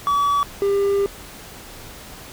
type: tone pair in turn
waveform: triangle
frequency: 1142 / 398.8 Hz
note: D6 / G4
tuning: -49 / +30 cents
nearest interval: octave + tritone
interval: 1821 cents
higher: first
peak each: -14 dBFS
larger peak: neither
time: 0.07-0.43 / 0.62-1.06 s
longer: second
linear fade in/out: 0 ms
effects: pink hiss -39 dBFS RMS until 2.32 s